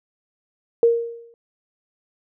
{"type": "tone with exponential decay", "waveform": "sine", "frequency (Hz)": 466.2, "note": "A#4", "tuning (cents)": 0, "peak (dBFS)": -9, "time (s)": [0.83, 1.34], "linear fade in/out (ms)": 1, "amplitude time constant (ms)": 110, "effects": []}